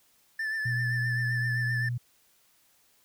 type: tone with vibrato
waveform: triangle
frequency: 1760 Hz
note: A6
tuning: in tune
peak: -27 dBFS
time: 0.39-1.89 s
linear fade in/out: 5 ms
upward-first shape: triangle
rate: 7.7 Hz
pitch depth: 41 cents each way
type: tone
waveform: sine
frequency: 121.4 Hz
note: B2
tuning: 29 cents flat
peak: -28 dBFS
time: 0.65-1.98 s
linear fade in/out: 10 ms
effects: white hiss -65 dBFS RMS until 3.04 s